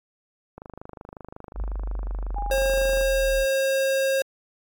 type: click train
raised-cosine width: 1 ms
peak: -25 dBFS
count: 63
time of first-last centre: 0.58-3.011 s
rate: 25.5 Hz
type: linear sweep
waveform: sine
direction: down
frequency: 49.91 to 38.46 Hz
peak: -26 dBFS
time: 1.54-3.46 s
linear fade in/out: 50 ms
type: tone with exponential decay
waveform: sine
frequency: 814 Hz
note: G#5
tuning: 35 cents flat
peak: -28 dBFS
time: 2.36-4.07 s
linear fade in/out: 5 ms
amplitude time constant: 370 ms
type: tone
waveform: square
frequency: 538 Hz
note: C5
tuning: 48 cents sharp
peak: -21 dBFS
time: 2.51-4.22 s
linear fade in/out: 2 ms
effects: AAC 64 kbps